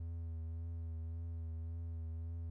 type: tone with vibrato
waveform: triangle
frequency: 82.41 Hz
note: E2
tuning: in tune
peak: -38 dBFS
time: 0-2.5 s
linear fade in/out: 5 ms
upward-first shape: triangle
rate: 1.8 Hz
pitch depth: 33 cents each way
effects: none